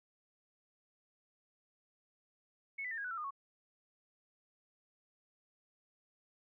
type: tone with pitch steps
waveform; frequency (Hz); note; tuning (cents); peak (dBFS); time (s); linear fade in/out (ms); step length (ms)
sine; 2200 / 1994.2 / 1807.7 / 1638.6 / 1485.4 / 1346.5 / 1220.5 / 1106.4; C#7 / B6 / A6 / G#6 / F#6 / E6 / D#6 / C#6; -14 / +16 / +46 / -24 / +6 / +36 / -34 / -4; -38; 2.78-3.308; 10; 66
effects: none